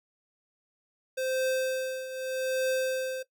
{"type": "tone with tremolo", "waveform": "square", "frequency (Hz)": 520, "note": "C5", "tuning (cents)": -11, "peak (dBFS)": -26, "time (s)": [1.17, 3.23], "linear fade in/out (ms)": 10, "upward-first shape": "triangle", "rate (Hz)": 0.82, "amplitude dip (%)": 75, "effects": ["noise-tail reverb RT60 0.1 s tail -17 dB re dry"]}